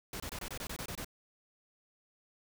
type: noise bursts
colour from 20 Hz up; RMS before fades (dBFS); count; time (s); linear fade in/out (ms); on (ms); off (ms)
pink; -41; 10; 0.13-1.046; 2; 70; 24
effects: none